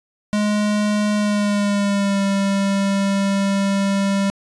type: tone with pitch glide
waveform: square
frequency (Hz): 209 to 197.27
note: G#3 to G3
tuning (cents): +11 to +11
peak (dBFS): -17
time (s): 0.33-4.3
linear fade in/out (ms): 0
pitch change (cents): -100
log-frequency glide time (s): 1.16-2.23
effects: resampled to 22050 Hz